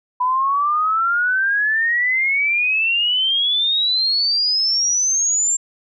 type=exponential sweep; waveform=sine; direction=up; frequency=987.8 to 7430 Hz; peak=-15 dBFS; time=0.2-5.57 s; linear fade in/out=10 ms; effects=none